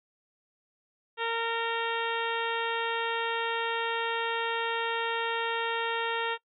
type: harmonic tone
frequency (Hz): 460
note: A#4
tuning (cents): -23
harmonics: 1 / 2 / 3 / 4 / 5 / 6 / 7 / 8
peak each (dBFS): -33 / -33 / -35 / -36 / -42 / -38 / -39 / -42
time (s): 1.17-6.38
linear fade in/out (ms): 50
effects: noise-tail reverb RT60 0.1 s tail -22 dB re dry